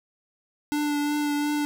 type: tone with vibrato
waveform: square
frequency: 293.7 Hz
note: D4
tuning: in tune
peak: -24 dBFS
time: 0.72-1.65 s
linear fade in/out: 0 ms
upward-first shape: triangle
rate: 2.8 Hz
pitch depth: 19 cents each way
effects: none